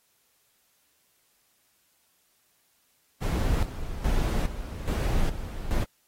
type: noise with tremolo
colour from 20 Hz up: brown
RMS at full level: -24 dBFS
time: 3.21-5.85 s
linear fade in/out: 20 ms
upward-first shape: square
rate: 1.2 Hz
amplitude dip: 70%
effects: white hiss -68 dBFS RMS until 6.07 s + AAC 48 kbps